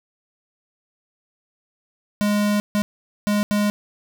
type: tone bursts at uneven times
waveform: square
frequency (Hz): 207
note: G#3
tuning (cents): -5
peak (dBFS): -18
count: 4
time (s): 2.21-2.6 / 2.75-2.82 / 3.27-3.43 / 3.51-3.7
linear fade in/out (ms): 0
effects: none